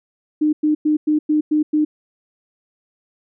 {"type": "tone bursts", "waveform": "sine", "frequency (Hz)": 303.9, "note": "D#4", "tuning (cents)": -41, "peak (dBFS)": -13, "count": 7, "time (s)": [0.41, 1.85], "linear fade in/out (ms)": 10, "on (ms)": 120, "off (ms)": 100, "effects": []}